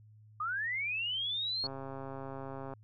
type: linear sweep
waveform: sine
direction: up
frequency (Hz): 1191 to 4380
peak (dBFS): -32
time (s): 0.4-1.67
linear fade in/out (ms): 5
type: click train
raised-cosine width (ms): 1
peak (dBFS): -29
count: 149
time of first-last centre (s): 1.64-2.736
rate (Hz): 135
effects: added 107 Hz sine -55 dBFS peak until 2.83 s